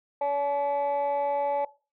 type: tone pair together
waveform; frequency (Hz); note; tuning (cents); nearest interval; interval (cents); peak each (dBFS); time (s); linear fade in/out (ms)
sine; 568.5 / 857; C#5 / A5; +44 / -46; perfect fifth; 710; -25; 0.21-1.65; 5
effects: noise-tail reverb RT60 0.3 s tail -19 dB re dry + tanh soft clip ceiling -21 dBFS